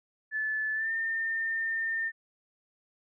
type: tone with pitch glide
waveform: sine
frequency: 1738 to 1809.7 Hz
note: A6 to A6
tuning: -22 to +48 cents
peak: -28 dBFS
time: 0.31-2.12 s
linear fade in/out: 50 ms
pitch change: +70 cents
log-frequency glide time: 0.74-0.91 s
effects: none